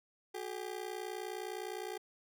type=ring-modulated tone; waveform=30% pulse; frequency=398 Hz; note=G4; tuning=26 cents sharp; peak=-34 dBFS; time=0.34-1.98 s; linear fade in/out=10 ms; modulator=29.9 Hz; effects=none